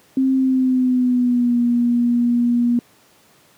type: tone with pitch glide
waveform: sine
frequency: 264.4 to 239.7 Hz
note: C4 to A#3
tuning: +18 to +48 cents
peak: -13 dBFS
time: 0.17-2.79 s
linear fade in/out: 2 ms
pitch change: -170 cents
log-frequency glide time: 0.34-1.58 s
effects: pink hiss -53 dBFS RMS until 3.57 s + high-pass 150 Hz 12 dB/octave